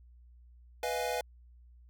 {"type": "chord", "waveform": "square", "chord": "F half-diminished seventh", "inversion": "second", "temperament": "equal", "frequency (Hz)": [493.9, 622.3, 698.5, 830.6], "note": ["Cb5", "Eb5", "F5", "Ab5"], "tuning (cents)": [0, 0, 0, 0], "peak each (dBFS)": [-36, -39, -38, -39], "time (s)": [0.83, 1.21], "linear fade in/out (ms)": 2, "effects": ["added 60 Hz sine -54 dBFS peak until 1.89 s"]}